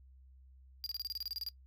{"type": "tone bursts", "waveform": "square", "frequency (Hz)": 4800, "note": "D8", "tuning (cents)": 37, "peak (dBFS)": -36, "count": 13, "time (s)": [0.84, 1.487], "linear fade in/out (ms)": 0, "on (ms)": 23, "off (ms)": 29, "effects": ["noise-tail reverb RT60 0.1 s tail -19 dB re dry", "added 65 Hz sine -56 dBFS peak until 1.66 s"]}